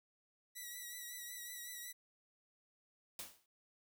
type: tone with vibrato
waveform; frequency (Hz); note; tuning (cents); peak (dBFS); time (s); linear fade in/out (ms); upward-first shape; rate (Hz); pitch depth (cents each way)
5% pulse; 1946; B6; -26; -36; 0.55-1.93; 20; triangle; 5.4; 45
type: noise with exponential decay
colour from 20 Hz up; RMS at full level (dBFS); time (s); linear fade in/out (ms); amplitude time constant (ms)
white; -43; 3.19-3.46; 2; 58
effects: none